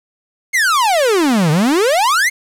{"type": "exponential two-way sweep", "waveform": "45% pulse", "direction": "down then up", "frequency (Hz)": [2196, 145.5, 2196], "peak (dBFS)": -11, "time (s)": [0.53, 2.3], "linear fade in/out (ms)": 20, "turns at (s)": 1.51, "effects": ["low-pass 12000 Hz 12 dB/octave", "7-bit"]}